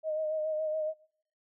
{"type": "tone with vibrato", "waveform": "sine", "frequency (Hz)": 622.3, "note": "D#5", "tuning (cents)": 0, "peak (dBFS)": -29, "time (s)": [0.03, 0.94], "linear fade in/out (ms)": 50, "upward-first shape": "sine", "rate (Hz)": 7.1, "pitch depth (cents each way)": 30, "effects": ["noise-tail reverb RT60 0.6 s tail -23 dB re dry"]}